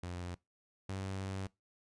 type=tone pair in turn; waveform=sawtooth; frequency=88.6 / 96.12 Hz; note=F2 / G2; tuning=+25 / -34 cents; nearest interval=minor second; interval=141 cents; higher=second; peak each=-36 / -34 dBFS; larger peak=second; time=0.03-0.35 / 0.89-1.47 s; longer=second; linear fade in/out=5 ms; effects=noise-tail reverb RT60 0.2 s tail -22 dB re dry + resampled to 22050 Hz